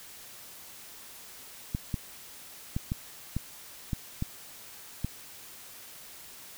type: clicks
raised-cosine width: 5 ms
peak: -17 dBFS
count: 8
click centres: 1.749 / 1.942 / 2.765 / 2.919 / 3.366 / 3.932 / 4.224 / 5.046 s
effects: white hiss -48 dBFS RMS until 6.57 s